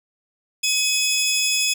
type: tone pair together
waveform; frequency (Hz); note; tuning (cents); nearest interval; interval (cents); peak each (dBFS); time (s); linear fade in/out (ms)
20% pulse; 2541 / 3392; D#7 / G#7; +36 / +36; perfect fourth; 500; -16; 0.63-1.74; 10
effects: none